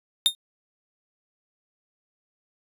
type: tone with exponential decay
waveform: 45% pulse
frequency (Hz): 3664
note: A#7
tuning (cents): -31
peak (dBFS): -12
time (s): 0.26-0.35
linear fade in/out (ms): 0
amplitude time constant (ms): 19
effects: resampled to 32000 Hz